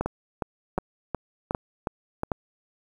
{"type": "two click trains", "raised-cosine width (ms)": 1, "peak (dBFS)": [-13, -11], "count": [7, 4], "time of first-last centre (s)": [[0.06, 2.234], [0.01, 2.318]], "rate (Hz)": [2.76, 1.3], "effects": ["8-bit"]}